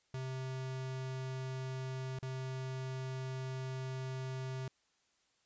square tone with dropouts, 130.81 Hz, C3, in tune, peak -39 dBFS, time 0.14-4.68 s, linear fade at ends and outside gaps 2 ms, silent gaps 2.189-2.227 s, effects white hiss -75 dBFS RMS until 5.45 s + resampled to 16000 Hz

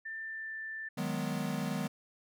sine tone with pitch glide, 1785 to 1771.6 Hz, A6 to A6, +24 to +11 cents, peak -38 dBFS, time 0.05-0.89 s, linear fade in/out 10 ms, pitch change -13 cents, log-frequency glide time 0.18-0.56 s
square chord, G# minor seventh, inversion second, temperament equal, 155.56 / 185 / 207.7 / 246.9 Hz, D#3 / F#3 / G#3 / B3, 0 / 0 / 0 / 0 cents, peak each -39 dBFS, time 0.97-1.88 s, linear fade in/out 10 ms
effects none

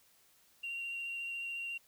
sine tone with vibrato, 2760 Hz, F7, 21 cents flat, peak -36 dBFS, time 0.63-1.78 s, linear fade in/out 10 ms, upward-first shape sine, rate 14 Hz, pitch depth 13 cents each way, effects tanh soft clip ceiling -34 dBFS + white hiss -67 dBFS RMS until 1.87 s

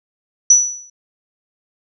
sine tone with exponential decay, 5920 Hz, F#8, in tune, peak -3 dBFS, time 0.5-0.9 s, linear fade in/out 5 ms, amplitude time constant 86 ms, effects none

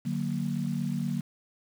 sine chord, D augmented, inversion none, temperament equal with one note detuned, 148.45 / 185 / 233.1 Hz, D3 / F#3 / A#3, +19 / 0 / 0 cents, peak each -32 dBFS, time 0.05-1.21 s, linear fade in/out 10 ms, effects 8-bit

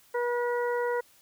harmonic tone, 483 Hz, B4, 39 cents flat, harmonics 1 / 2 / 3 / 4, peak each -27 / -33 / -37 / -39 dBFS, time 0.14-1.01 s, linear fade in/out 10 ms, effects white hiss -60 dBFS RMS until 1.21 s

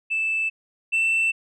sine tone pair in turn, 2637 / 2672 Hz, E7 / E7, 0 / +23 cents, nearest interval unison, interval 23 cents, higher second, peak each -20 / -16 dBFS, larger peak second, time 0.1-0.5 / 0.92-1.32 s, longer neither, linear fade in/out 20 ms, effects tanh soft clip ceiling -17 dBFS

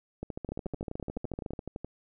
two click trains, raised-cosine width 2 ms, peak -22 / -23 dBFS, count 19 / 17, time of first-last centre 0.23-1.534 / 0.49-1.846 s, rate 13.8 / 11.8 Hz, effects none

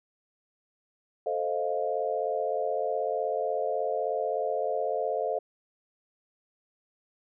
sine chord, F dominant seventh, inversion first, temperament equal, 440 / 523.3 / 622.3 / 698.5 Hz, A4 / C5 / Eb5 / F5, 0 / 0 / 0 / 0 cents, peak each -32 dBFS, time 1.26-5.39 s, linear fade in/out 5 ms, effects none

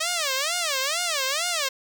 5% pulse tone with vibrato, 611 Hz, D#5, 32 cents flat, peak -12 dBFS, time 0-1.69 s, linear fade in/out 10 ms, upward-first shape sine, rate 2.2 Hz, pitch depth 270 cents each way, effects none

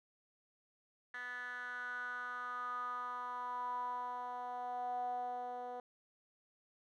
10% pulse tone with band-pass filter sweep, 246.9 Hz, B3, in tune, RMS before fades -42 dBFS, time 1.14-5.8 s, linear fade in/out 2 ms, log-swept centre 1800 to 620 Hz, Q 7.3, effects none

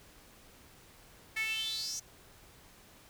sawtooth tone with high-pass filter sweep, 440 Hz, A4, in tune, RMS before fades -36 dBFS, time 1.36-2 s, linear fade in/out 10 ms, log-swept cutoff 2000 to 6300 Hz, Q 8.9, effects pink hiss -58 dBFS RMS until 3.09 s

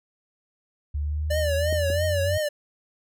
sine exponential sweep, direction up, 72.5 to 92.5 Hz, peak -24 dBFS, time 0.94-2.38 s, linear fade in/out 10 ms
square tone with vibrato, 587.3 Hz, D5, in tune, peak -24 dBFS, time 1.3-2.49 s, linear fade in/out 10 ms, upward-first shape triangle, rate 3 Hz, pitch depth 110 cents each way
clicks, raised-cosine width 2 ms, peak -20 dBFS, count 2, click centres 1.727 / 1.902 s
effects none

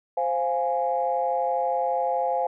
sine chord, F minor, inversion second, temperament equal, 523.3 / 698.5 / 830.6 Hz, C5 / F5 / Ab5, 0 / 0 / 0 cents, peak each -26 dBFS, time 0.17-2.47 s, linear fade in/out 5 ms, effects tanh soft clip ceiling -12 dBFS

